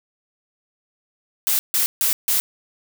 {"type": "noise bursts", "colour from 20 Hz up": "blue", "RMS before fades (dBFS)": -19, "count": 4, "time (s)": [1.47, 2.4], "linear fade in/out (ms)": 0, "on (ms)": 120, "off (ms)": 150, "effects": []}